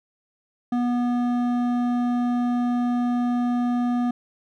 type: tone with hard clipping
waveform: sine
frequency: 243.4 Hz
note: B3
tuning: 25 cents flat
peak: -22 dBFS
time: 0.72-4.11 s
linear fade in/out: 5 ms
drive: 10 dB
effects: none